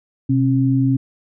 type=tone pair together; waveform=sine; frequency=127.42 / 270 Hz; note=C3 / C#4; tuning=-45 / -45 cents; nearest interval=octave + minor second; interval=1300 cents; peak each=-16 dBFS; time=0.29-0.97 s; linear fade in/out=10 ms; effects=none